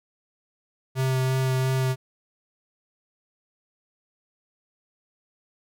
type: tone with vibrato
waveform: square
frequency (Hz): 130.81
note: C3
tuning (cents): 0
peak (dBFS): -22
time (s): 0.95-1.96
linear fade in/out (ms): 50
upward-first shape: sine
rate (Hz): 2.9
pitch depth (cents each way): 11
effects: none